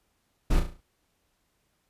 brown noise with echo, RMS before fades -22 dBFS, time 0.5-0.6 s, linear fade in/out 10 ms, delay 35 ms, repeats 6, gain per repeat -6 dB, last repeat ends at 0.81 s, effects pink hiss -73 dBFS RMS until 1.89 s + resampled to 32000 Hz

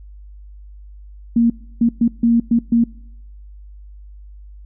sine tone bursts at uneven times, 233.1 Hz, A#3, in tune, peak -10 dBFS, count 6, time 1.36-1.5 / 1.81-1.89 / 2.01-2.08 / 2.23-2.4 / 2.51-2.59 / 2.72-2.84 s, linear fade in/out 5 ms, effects noise-tail reverb RT60 0.8 s tail -24 dB re dry + added 50 Hz sine -36 dBFS peak until 4.65 s

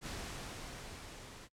pink noise with level ramp, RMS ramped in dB -42 to -52 dBFS, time 0.01-1.49 s, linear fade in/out 50 ms, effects noise-tail reverb RT60 0.1 s tail -24 dB re dry + low-pass 9000 Hz 12 dB/octave

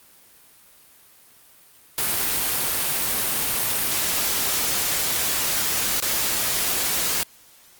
white noise with dropouts, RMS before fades -23 dBFS, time 1.98-7.23 s, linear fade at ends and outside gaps 0 ms, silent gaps 6.001-6.024 s, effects white hiss -52 dBFS RMS until 7.79 s + Opus 32 kbps

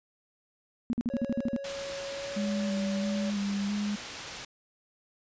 sine tone bursts, 237.3 Hz, A#3, 31 cents sharp, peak -25 dBFS, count 9, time 0.9-1.563 s, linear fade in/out 0 ms, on 31 ms, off 48 ms
triangle tone with pitch glide, 554.4 to 570.6 Hz, C#5 to C#5, 0 to +50 cents, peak -34 dBFS, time 1.1-3.3 s, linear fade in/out 0 ms, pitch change +50 cents, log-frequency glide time 2.11-2.68 s
white low-pass noise, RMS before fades -42 dBFS, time 1.64-4.45 s, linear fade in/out 5 ms, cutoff 5400 Hz, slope 12 dB/octave
sine tone with vibrato, 203.3 Hz, G#3, 37 cents flat, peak -28 dBFS, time 2.36-3.96 s, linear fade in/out 10 ms, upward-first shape square, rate 1.5 Hz, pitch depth 25 cents each way
effects resampled to 16000 Hz

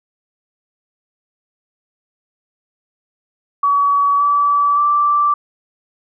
sine tone with pitch steps, 1135 / 1152.2 / 1169.6 Hz, C#6 / D6 / D6, +41 / -33 / -7 cents, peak -11 dBFS, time 3.63-5.34 s, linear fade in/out 5 ms, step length 570 ms, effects none

